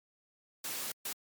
white noise bursts at uneven times, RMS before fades -38 dBFS, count 2, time 0.64-0.92 / 1.05-1.13 s, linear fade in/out 5 ms, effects high-pass 150 Hz 12 dB/octave + MP3 96 kbps

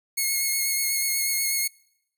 5% pulse tone with vibrato, 2171 Hz, C#7, 37 cents flat, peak -13 dBFS, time 0.17-1.68 s, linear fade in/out 10 ms, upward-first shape sine, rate 8.2 Hz, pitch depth 20 cents each way, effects noise-tail reverb RT60 0.8 s tail -26 dB re dry

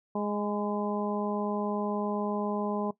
harmonic tone with a mistuned harmonic, 207.4 Hz, G#3, 2 cents flat, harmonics 1 / 2 / 3 / 4 / 5, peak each -31 / -34 / -36 / -37 / -38 dBFS, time 0.15-2.91 s, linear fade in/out 5 ms, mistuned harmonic 5, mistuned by -27 cents, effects noise-tail reverb RT60 0.1 s tail -18 dB re dry

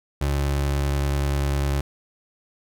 30% pulse tone with pitch glide, 70.6 to 70.07 Hz, C#2 to C#2, +32 to +19 cents, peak -18 dBFS, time 0.21-1.81 s, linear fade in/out 5 ms, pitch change -13 cents, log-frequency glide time 0.39-1.02 s, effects none

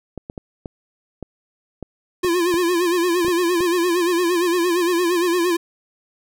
clicks, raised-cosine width 2 ms, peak -17 dBFS, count 11, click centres 0.177 / 0.299 / 0.378 / 0.658 / 1.227 / 1.827 / 2.247 / 2.541 / 3.248 / 3.282 / 3.606 s
square tone with vibrato, 349.2 Hz, F4, in tune, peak -17 dBFS, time 2.23-5.57 s, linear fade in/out 10 ms, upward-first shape sine, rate 8.7 Hz, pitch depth 81 cents each way
effects none

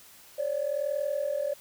sine tone pair together, 546 / 587 Hz, C#5 / D5, -26 / -1 cents, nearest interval minor second, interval 125 cents, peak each -30 / -28 dBFS, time 0.38-1.54 s, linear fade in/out 10 ms, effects tanh soft clip ceiling -21 dBFS + white hiss -53 dBFS RMS until 1.6 s

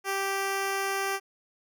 10% pulse tone, 391.2 Hz, G4, 4 cents flat, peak -19 dBFS, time 0.04-1.2 s, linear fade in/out 50 ms, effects none

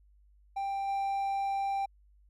triangle tone with level steps, 788 Hz, G5, 9 cents sharp, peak -29 / -27 dBFS, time 0.56-1.86 s, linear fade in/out 10 ms, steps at 0.87 s, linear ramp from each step 20 ms, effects added 50 Hz sine -59 dBFS peak until 2.29 s

